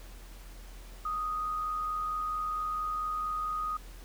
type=tone with amplitude modulation; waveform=sine; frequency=1244.5 Hz; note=D#6; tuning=in tune; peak=-29 dBFS; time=1.05-3.77 s; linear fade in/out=5 ms; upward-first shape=sine; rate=84.4 Hz; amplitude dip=30%; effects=added 42 Hz sine -45 dBFS peak until 4.04 s + pink hiss -54 dBFS RMS until 4.04 s